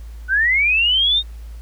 sine linear sweep, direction up, 1473 to 3729 Hz, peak -13 dBFS, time 0.28-1.23 s, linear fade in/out 50 ms, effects added 56 Hz sine -31 dBFS peak until 1.61 s + pink hiss -52 dBFS RMS until 1.61 s

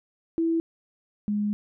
sine tone pair in turn, 329.6 / 207.6 Hz, E4 / G#3, 0 / 0 cents, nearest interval minor sixth, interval 800 cents, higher first, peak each -21 / -23 dBFS, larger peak first, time 0.38-0.6 / 1.28-1.53 s, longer second, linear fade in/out 0 ms, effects none

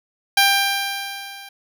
10% pulse tone with level ramp, 793 Hz, G5, 20 cents sharp, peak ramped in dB -3 to -29 dBFS, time 0.37-1.49 s, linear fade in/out 5 ms, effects none

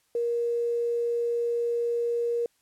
sine tone with quantisation, 472 Hz, A#4, 22 cents sharp, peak -24 dBFS, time 0.15-2.46 s, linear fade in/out 2 ms, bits 9, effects white hiss -69 dBFS RMS until 2.61 s + low-pass 12000 Hz 12 dB/octave

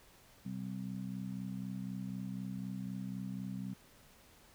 harmonic tone, 64 Hz, C2, 38 cents flat, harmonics 2 / 3 / 4, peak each -45 / -40 / -47 dBFS, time 0.45-3.74 s, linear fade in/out 10 ms, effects pink hiss -62 dBFS RMS until 4.54 s

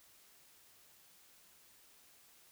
silence, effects white hiss -64 dBFS RMS until 2.51 s

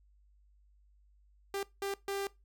sawtooth tone bursts at uneven times, 396.2 Hz, G4, 18 cents sharp, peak -30 dBFS, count 3, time 1.54-1.63 / 1.82-1.94 / 2.08-2.27 s, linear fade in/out 2 ms, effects noise-tail reverb RT60 0.2 s tail -20 dB re dry + added 50 Hz sine -62 dBFS peak until 2.44 s

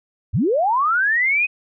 sine linear sweep, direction up, 64.9 to 2541 Hz, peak -15 dBFS, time 0.33-1.47 s, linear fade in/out 20 ms, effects none

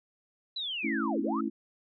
sine linear two-way sweep, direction down then up, 4033 to 207.1 to 1345 Hz, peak -32 dBFS, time 0.56-1.41 s, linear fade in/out 5 ms, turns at 1.21 s
sine chord, A major, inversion none, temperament equal, 220 / 277.2 / 329.6 Hz, A3 / C#4 / E4, 0 / 0 / 0 cents, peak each -33 dBFS, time 0.83-1.5 s, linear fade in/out 20 ms
effects none

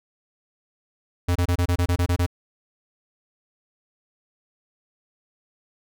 square tone bursts, 88 Hz, F2, 14 cents sharp, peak -19 dBFS, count 10, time 1.28-2.264 s, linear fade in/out 10 ms, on 75 ms, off 26 ms, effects none

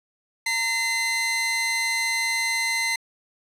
sawtooth tone pair together, 917.2 / 2059 Hz, A#5 / C7, -28 / -28 cents, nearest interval octave + major second, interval 1400 cents, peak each -28 / -19 dBFS, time 0.46-2.96 s, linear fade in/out 5 ms, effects low-pass 11000 Hz 12 dB/octave

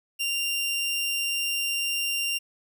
sawtooth tone, 2782 Hz, F7, 7 cents flat, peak -22 dBFS, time 0.19-2.39 s, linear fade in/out 20 ms, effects none

